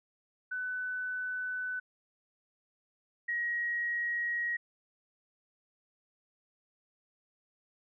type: tone pair in turn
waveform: sine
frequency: 1500 / 1895.3 Hz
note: F#6 / A#6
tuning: +23 / +28 cents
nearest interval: major third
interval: 405 cents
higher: second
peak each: -33 / -30 dBFS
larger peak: second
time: 0.51-1.8 / 3.28-4.57 s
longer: neither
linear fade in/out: 10 ms
effects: none